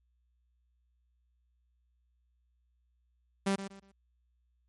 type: tone with echo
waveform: sawtooth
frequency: 195.9 Hz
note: G3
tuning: 1 cent flat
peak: -23 dBFS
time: 3.46-3.56 s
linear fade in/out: 10 ms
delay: 120 ms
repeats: 3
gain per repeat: -11 dB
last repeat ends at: 3.92 s
effects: added 60 Hz sine -70 dBFS peak until 4.68 s + MP3 48 kbps